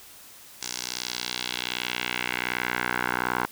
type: tone with band-pass filter sweep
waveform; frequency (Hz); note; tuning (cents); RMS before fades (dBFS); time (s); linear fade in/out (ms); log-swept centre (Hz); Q
10% pulse; 61.3; B1; -12; -30; 0.61-3.46; 10; 6200 to 1200; 1.8
effects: white hiss -48 dBFS RMS until 3.51 s